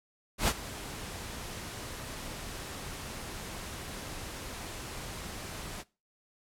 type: noise with ADSR envelope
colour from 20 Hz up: pink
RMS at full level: -25 dBFS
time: 0.38-5.84 s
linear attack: 100 ms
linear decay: 49 ms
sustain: -16 dB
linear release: 39 ms
effects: noise-tail reverb RT60 0.3 s tail -21 dB re dry + low-pass 12000 Hz 12 dB/octave